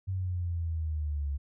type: exponential sweep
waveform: sine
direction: down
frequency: 95.9 to 69.3 Hz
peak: -29 dBFS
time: 0.07-1.38 s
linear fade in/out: 20 ms
effects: none